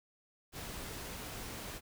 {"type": "noise", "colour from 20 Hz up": "pink", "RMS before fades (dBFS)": -44, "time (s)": [0.52, 1.81], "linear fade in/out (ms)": 50, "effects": []}